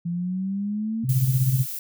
sine exponential sweep, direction up, 169.2 to 229.4 Hz, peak -24 dBFS, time 0.05-1.05 s, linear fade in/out 10 ms
sine tone with tremolo, 130 Hz, C3, 11 cents flat, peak -15 dBFS, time 1.03-1.66 s, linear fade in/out 50 ms, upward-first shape sine, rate 16 Hz, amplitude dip 65%
violet noise, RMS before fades -32 dBFS, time 1.09-1.79 s, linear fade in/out 2 ms
effects none

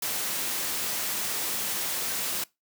white high-pass noise, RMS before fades -30 dBFS, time 0.02-2.44 s, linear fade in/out 5 ms, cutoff 130 Hz, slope 12 dB/octave, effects noise-tail reverb RT60 0.2 s tail -22 dB re dry

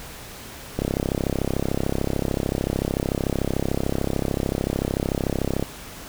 click train, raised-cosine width 2 ms, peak -9 dBFS, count 163, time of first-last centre 0.79-5.626 s, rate 33.5 Hz, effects pink hiss -39 dBFS RMS until 6.08 s

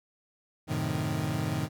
30% pulse chord, F# diminished seventh, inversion none, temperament equal, 92.5 / 110 / 130.81 / 155.56 Hz, F#2 / A2 / C3 / Eb3, 0 / 0 / 0 / 0 cents, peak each -35 / -32 / -32 / -29 dBFS, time 0.67-1.69 s, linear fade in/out 50 ms, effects none

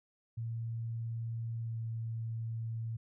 sine tone with pitch glide, 114.8 to 113.61 Hz, A#2 to A#2, -26 to -44 cents, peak -35 dBFS, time 0.37-2.97 s, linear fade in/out 10 ms, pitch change -18 cents, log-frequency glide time 1.62-1.77 s, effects none

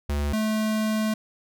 square tone pair in turn, 72.5 / 216.7 Hz, D2 / A3, -22 / -26 cents, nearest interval octave + perfect fifth, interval 1896 cents, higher second, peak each -24 / -23 dBFS, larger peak second, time 0.09-0.33 / 0.33-1.14 s, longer second, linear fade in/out 5 ms, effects none

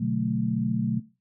sine chord, B minor seventh, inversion none, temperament equal with one note detuned, 123.47 / 145.99 / 185 / 220 Hz, B2 / D3 / F#3 / A3, 0 / -10 / 0 / 0 cents, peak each -30 / -32 / -28 / -27 dBFS, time 0-1 s, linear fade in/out 10 ms, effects noise-tail reverb RT60 0.3 s tail -18 dB re dry

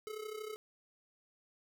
square tone with amplitude modulation, 430 Hz, A4, 40 cents flat, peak -39 dBFS, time 0.07-0.56 s, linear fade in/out 0 ms, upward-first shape sine, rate 32.7 Hz, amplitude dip 70%, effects none

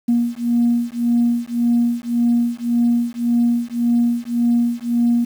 sine beating tone pair, 236.5 / 238.3 Hz, A#3 / A#3, +25 / +38 cents, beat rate 1.8 Hz, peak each -17 dBFS, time 0.08-5.25 s, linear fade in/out 10 ms, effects tanh soft clip ceiling -8 dBFS + 7-bit

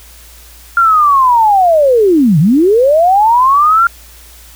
sine linear two-way sweep, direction down then up, 1401 to 138.59 to 1401 Hz, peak -5 dBFS, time 0.77-3.87 s, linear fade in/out 2 ms, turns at 2.39 s, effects added 58 Hz sine -38 dBFS peak until 4.55 s + white hiss -39 dBFS RMS until 4.55 s

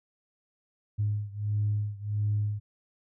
sine beating tone pair, 103.83 / 105.33 Hz, G#2 / G#2, 0 / +25 cents, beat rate 1.5 Hz, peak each -28 / -30 dBFS, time 0.98-2.6 s, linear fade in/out 20 ms, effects tanh soft clip ceiling -19 dBFS

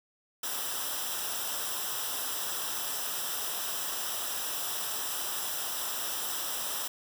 white noise with comb filter, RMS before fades -34 dBFS, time 0.43-6.88 s, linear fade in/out 5 ms, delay 0.45 ms, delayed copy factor -0.7, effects none

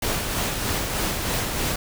pink noise with tremolo, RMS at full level -24 dBFS, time 0.02-1.76 s, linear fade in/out 5 ms, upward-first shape sine, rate 3.2 Hz, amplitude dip 35%, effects none

